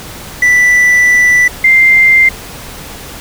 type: tone pair in turn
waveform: triangle / sine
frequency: 1975.5 / 2093 Hz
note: B6 / C7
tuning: 0 / 0 cents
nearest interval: minor second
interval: 100 cents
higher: second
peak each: -3 dBFS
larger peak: neither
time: 0.42-1.48 / 1.64-2.29 s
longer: first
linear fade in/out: 5 ms
effects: pink hiss -28 dBFS RMS until 3.2 s